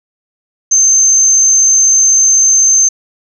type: tone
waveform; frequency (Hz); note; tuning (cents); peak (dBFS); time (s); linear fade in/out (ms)
sine; 6272; G8; 0; -5; 0.71-2.89; 10
effects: none